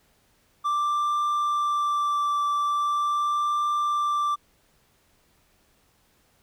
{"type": "tone with vibrato", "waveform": "triangle", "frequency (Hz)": 1174.7, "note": "D6", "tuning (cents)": 0, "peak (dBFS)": -20, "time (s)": [0.64, 4.36], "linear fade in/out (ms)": 20, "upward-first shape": "triangle", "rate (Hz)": 0.41, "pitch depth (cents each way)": 13, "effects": ["pink hiss -64 dBFS RMS until 6.42 s"]}